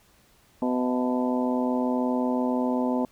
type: harmonic tone with a mistuned harmonic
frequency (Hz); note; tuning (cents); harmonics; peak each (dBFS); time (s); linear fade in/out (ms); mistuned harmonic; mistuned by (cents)
125.6; B2; +30; 2 / 3 / 4 / 5 / 6 / 7 / 8; -24 / -34 / -32 / -32 / -39 / -33 / -39; 0.62-3.05; 2; 6; -90
effects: pink hiss -60 dBFS RMS until 3.11 s